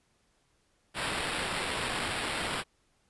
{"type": "noise with sample-and-hold", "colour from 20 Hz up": "white", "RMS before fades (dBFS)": -33, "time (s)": [0.94, 2.64], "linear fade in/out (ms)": 50, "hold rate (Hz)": 6300, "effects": ["pink hiss -71 dBFS RMS until 3.09 s", "resampled to 24000 Hz"]}